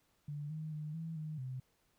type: tone with pitch steps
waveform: sine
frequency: 146.6 / 156.1 / 152 / 163 / 154.7 / 129.3 Hz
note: D3 / D#3 / D#3 / E3 / D#3 / C3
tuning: -3 / +6 / -40 / -19 / -10 / -20 cents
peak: -39 dBFS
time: 0.28-1.6 s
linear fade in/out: 5 ms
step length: 220 ms
effects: pink hiss -75 dBFS RMS until 1.98 s